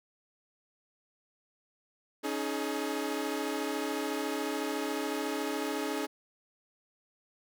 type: chord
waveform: sawtooth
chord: C# suspended second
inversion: none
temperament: equal with one note detuned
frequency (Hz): 277.2 / 311.1 / 422.8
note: C#4 / D#4 / G#4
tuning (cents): 0 / 0 / +31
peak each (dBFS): -32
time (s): 2.23-6.07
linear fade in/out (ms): 20
effects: none